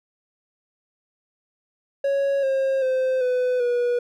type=tone with pitch steps; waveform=triangle; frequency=554.4 / 536.1 / 518.5 / 501.4 / 484.9 Hz; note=C#5 / C5 / C5 / B4 / B4; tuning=0 / +42 / -16 / +26 / -32 cents; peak=-17 dBFS; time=2.04-3.99 s; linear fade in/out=5 ms; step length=390 ms; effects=none